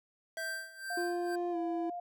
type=tone with tremolo; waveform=square; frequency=1568 Hz; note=G6; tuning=in tune; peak=-36 dBFS; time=0.37-1.36 s; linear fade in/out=10 ms; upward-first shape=sine; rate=2.1 Hz; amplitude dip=85%
type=tone with exponential decay; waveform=square; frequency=655 Hz; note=E5; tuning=11 cents flat; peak=-39 dBFS; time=0.37-1.02 s; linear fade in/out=1 ms; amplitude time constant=140 ms
type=tone; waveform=sine; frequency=703 Hz; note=F5; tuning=11 cents sharp; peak=-37 dBFS; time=0.9-2 s; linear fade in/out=5 ms
type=tone with pitch glide; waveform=triangle; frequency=349.2 to 334 Hz; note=F4 to E4; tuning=0 to +23 cents; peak=-31 dBFS; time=0.97-1.9 s; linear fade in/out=5 ms; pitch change=-77 cents; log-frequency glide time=1.51-1.57 s
effects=none